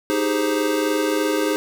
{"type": "chord", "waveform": "square", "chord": "Ab major seventh", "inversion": "second", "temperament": "equal", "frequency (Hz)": [311.1, 392, 415.3, 523.3], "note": ["Eb4", "G4", "Ab4", "C5"], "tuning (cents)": [0, 0, 0, 0], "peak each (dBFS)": [-23, -28, -25, -26], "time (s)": [0.1, 1.56], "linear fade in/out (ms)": 0, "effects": []}